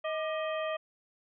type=harmonic tone with a mistuned harmonic; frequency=630 Hz; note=D#5; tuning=21 cents sharp; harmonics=1 / 2 / 3 / 4 / 5; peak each=-32 / -38 / -42 / -44 / -46 dBFS; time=0.04-0.77 s; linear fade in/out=10 ms; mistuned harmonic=2; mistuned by=-89 cents; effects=none